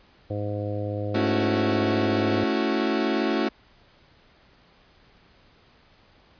harmonic tone, 103.2 Hz, G#2, 10 cents flat, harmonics 1 / 2 / 3 / 4 / 5 / 6 / 7, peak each -29 / -40 / -34 / -39 / -32 / -39 / -42 dBFS, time 0.3-2.44 s, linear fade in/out 5 ms
35% pulse chord, F# minor seventh, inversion first, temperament equal, 220 / 277.2 / 329.6 / 370 Hz, A3 / C#4 / E4 / F#4, 0 / 0 / 0 / 0 cents, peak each -26 dBFS, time 1.14-3.49 s, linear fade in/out 10 ms
effects pink hiss -57 dBFS RMS until 6.39 s + resampled to 11025 Hz

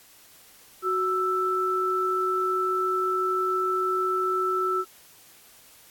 sine tone pair together, 371.2 / 1322.8 Hz, F#4 / E6, +6 / +6 cents, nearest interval octave + minor seventh, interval 2200 cents, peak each -27 / -24 dBFS, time 0.82-4.85 s, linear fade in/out 50 ms, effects white hiss -53 dBFS RMS until 5.9 s + AAC 64 kbps

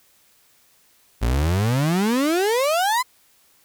35% pulse exponential sweep, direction up, 53.5 to 1046.5 Hz, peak -16 dBFS, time 1.21-3.03 s, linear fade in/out 20 ms, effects white hiss -58 dBFS RMS until 3.64 s

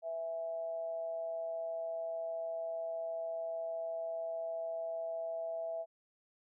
sine tone with amplitude modulation, 659.3 Hz, E5, in tune, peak -34 dBFS, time 0.02-5.86 s, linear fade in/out 50 ms, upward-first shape sine, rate 165 Hz, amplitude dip 45%, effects none

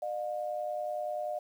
sine tone pair together, 604.7 / 715 Hz, D#5 / F5, -50 / +41 cents, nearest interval minor third, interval 291 cents, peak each -34 / -36 dBFS, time 0.02-1.39 s, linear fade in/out 5 ms, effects 10-bit

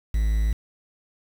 triangle tone with quantisation, 53.8 Hz, A1, 38 cents flat, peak -17 dBFS, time 0.14-0.53 s, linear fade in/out 5 ms, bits 7, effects none

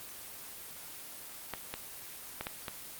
clicks, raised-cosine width 0.3 ms, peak -19 dBFS, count 5, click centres 1.537 / 1.74 / 2.41 / 2.469 / 2.682 s, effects white hiss -46 dBFS RMS until 2.99 s + Opus 24 kbps

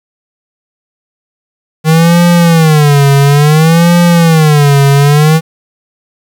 square tone with vibrato, 155.56 Hz, D#3, in tune, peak -4 dBFS, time 1.84-5.41 s, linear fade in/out 50 ms, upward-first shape sine, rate 0.58 Hz, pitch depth 190 cents each way, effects 7-bit

